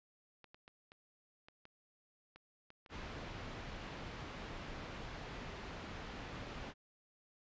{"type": "clicks", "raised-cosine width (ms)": 0.3, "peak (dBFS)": -40, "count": 9, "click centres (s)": [0.443, 0.545, 0.679, 0.919, 1.485, 1.654, 2.36, 2.704, 2.862]}
{"type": "low-pass noise", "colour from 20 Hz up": "pink", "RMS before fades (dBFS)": -47, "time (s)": [2.89, 6.74], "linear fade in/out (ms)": 50, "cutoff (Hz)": 3300, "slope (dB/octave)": 12}
{"effects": ["resampled to 16000 Hz"]}